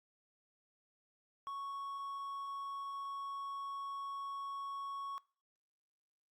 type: tone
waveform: triangle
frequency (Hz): 1108.7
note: C#6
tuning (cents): 0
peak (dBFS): -38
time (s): 1.47-5.18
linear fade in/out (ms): 0
effects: noise-tail reverb RT60 0.4 s tail -22 dB re dry + Opus 48 kbps